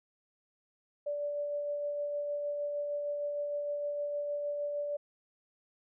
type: tone with tremolo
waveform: sine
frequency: 582 Hz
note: D5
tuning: 16 cents flat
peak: -31 dBFS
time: 1.06-4.97 s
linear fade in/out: 10 ms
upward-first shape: sine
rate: 6.5 Hz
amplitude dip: 25%
effects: none